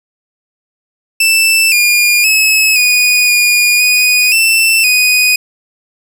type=tone with pitch steps; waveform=sawtooth; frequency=2656 / 2424 / 2581 / 2468 / 2440 / 2476 / 2671 / 2486 Hz; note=E7 / D#7 / E7 / D#7 / D#7 / D#7 / E7 / D#7; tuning=+12 / -46 / -37 / -15 / -34 / -9 / +22 / -2 cents; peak=-4 dBFS; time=1.2-5.36 s; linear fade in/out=5 ms; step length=520 ms; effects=none